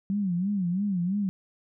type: tone with vibrato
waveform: sine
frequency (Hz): 188.8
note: F#3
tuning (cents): +35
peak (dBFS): -24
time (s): 0.1-1.29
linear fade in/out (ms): 0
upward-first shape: sine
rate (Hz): 3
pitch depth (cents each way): 160
effects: none